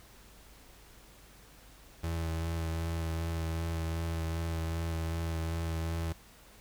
35% pulse tone with vibrato, 82.2 Hz, E2, 4 cents flat, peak -30 dBFS, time 2.03-6.13 s, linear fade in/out 10 ms, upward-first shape sine, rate 2.6 Hz, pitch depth 19 cents each way, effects added 50 Hz sine -58 dBFS peak until 6.6 s + pink hiss -57 dBFS RMS until 6.6 s

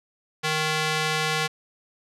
square tone with band-pass filter, 155.56 Hz, D#3, in tune, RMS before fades -25 dBFS, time 0.43-1.48 s, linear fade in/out 20 ms, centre 2900 Hz, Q 0.63, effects resampled to 32000 Hz

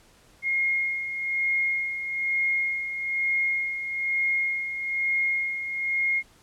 sine tone with tremolo, 2144 Hz, C7, 42 cents sharp, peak -21 dBFS, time 0.42-6.23 s, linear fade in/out 50 ms, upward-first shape sine, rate 1.1 Hz, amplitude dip 60%, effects pink hiss -57 dBFS RMS until 6.42 s + low-pass 11000 Hz 12 dB/octave

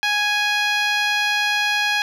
10% pulse tone with band-pass filter, 830.6 Hz, G#5, in tune, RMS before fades -20 dBFS, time 0.03-2.02 s, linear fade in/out 0 ms, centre 1900 Hz, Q 0.72, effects none

